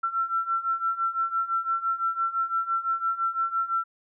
sine beating tone pair, 1345 / 1350.9 Hz, E6 / E6, +34 / +42 cents, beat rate 5.9 Hz, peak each -29 / -26 dBFS, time 0.03-3.84 s, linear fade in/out 10 ms, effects none

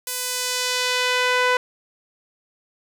sawtooth tone with band-pass filter sweep, 500 Hz, B4, 21 cents sharp, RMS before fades -22 dBFS, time 0.07-1.57 s, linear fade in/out 2 ms, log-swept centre 12000 to 1500 Hz, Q 0.82, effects none

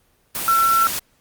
sine tone in noise, 1350 Hz, E6, 41 cents sharp, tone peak -13 dBFS, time 0.48-0.87 s, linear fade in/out 0 ms, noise white, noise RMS -25 dBFS, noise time 0.35-0.99 s, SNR +9 dB, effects pink hiss -61 dBFS RMS until 1.2 s + Opus 24 kbps

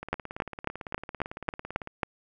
two click trains, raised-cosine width 0.5 ms, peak -11 / -22 dBFS, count 8 / 34, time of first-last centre 0.13-2.032 / 0.03-1.874 s, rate 3.68 / 17.9 Hz, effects none

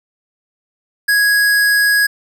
square tone, 1661.2 Hz, G#6, in tune, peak -11 dBFS, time 1.08-2.07 s, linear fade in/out 10 ms, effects none

